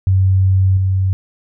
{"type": "tone with level steps", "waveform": "sine", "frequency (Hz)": 94.9, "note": "F#2", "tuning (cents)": 44, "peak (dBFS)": [-9, -12], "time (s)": [0.07, 1.13], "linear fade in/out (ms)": 0, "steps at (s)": 0.77, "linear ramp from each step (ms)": 2, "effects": []}